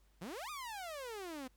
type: exponential two-way sweep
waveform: sawtooth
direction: up then down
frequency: 155.56 to 1254 to 248.3 Hz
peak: -39 dBFS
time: 0.21-1.48 s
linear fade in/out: 10 ms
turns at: 0.5 s
effects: added 50 Hz sine -66 dBFS peak until 1.56 s + pink hiss -75 dBFS RMS until 1.56 s